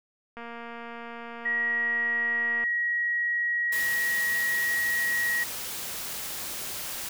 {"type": "click train", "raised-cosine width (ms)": 0.5, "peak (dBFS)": -26, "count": 532, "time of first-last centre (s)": [0.37, 2.639], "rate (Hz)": 234}
{"type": "tone", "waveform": "sine", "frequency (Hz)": 1903, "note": "A#6", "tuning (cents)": 35, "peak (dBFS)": -24, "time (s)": [1.45, 5.44], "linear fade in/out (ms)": 10}
{"type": "noise", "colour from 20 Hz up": "white", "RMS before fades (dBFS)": -35, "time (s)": [3.72, 7.09], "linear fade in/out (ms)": 5}
{"effects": []}